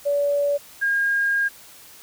sine tone pair in turn, 573 / 1620.7 Hz, D5 / G#6, -43 / -43 cents, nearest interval octave + tritone, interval 1800 cents, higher second, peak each -18 dBFS, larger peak neither, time 0.05-0.58 / 0.81-1.49 s, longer second, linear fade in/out 20 ms, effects white hiss -46 dBFS RMS until 2.02 s

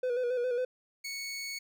triangle tone with vibrato, 493.9 Hz, B4, in tune, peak -26 dBFS, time 0.03-0.65 s, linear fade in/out 5 ms, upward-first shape square, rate 7.3 Hz, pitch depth 43 cents each way
20% pulse tone, 2217 Hz, C#7, in tune, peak -31 dBFS, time 1.04-1.59 s, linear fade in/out 10 ms
effects none

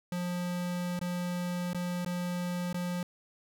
square tone with dropouts, 177.3 Hz, F3, 26 cents sharp, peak -32 dBFS, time 0.12-3.03 s, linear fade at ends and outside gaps 2 ms, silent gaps 0.992-1.013 / 1.733-1.746 / 2.048-2.061 / 2.729-2.743 s, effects none

